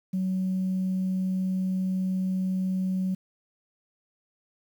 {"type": "tone", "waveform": "sine", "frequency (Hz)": 187.2, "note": "F#3", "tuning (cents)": 20, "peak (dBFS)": -23, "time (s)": [0.13, 3.15], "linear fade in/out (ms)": 10, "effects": ["tanh soft clip ceiling -21 dBFS", "9-bit"]}